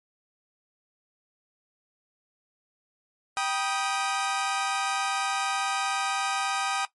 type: chord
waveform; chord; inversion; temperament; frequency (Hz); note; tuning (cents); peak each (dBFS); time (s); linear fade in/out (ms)
sawtooth; G augmented; none; equal with one note detuned; 784 / 968.6 / 1244.5; G5 / B5 / D#6; 0 / -34 / 0; -25 / -31 / -26; 3.37-6.85; 0
effects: noise-tail reverb RT60 0.1 s tail -17 dB re dry + MP3 48 kbps